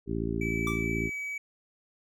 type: harmonic tone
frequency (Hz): 56.2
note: A1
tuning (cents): +37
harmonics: 1 / 2 / 3 / 4 / 5 / 6 / 7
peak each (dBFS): -36 / -36 / -36 / -36 / -36 / -36 / -36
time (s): 0.06-1.11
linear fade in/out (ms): 50
type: tone with pitch glide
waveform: triangle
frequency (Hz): 2303 to 2279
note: D7 to C#7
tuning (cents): -34 to +47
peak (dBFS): -31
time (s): 0.41-1.38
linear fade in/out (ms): 5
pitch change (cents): -19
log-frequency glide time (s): 0.91-1.17
type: tone with exponential decay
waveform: square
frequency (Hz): 1172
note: D6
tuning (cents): -4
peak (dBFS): -31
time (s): 0.67-0.88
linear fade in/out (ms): 2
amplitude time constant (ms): 45
effects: none